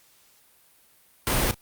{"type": "noise with echo", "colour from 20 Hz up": "pink", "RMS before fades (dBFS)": -23, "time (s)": [1.27, 1.51], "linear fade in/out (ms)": 0, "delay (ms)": 33, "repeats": 1, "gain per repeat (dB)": -14, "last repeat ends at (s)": 1.543, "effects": ["white hiss -59 dBFS RMS until 1.61 s", "Opus 48 kbps"]}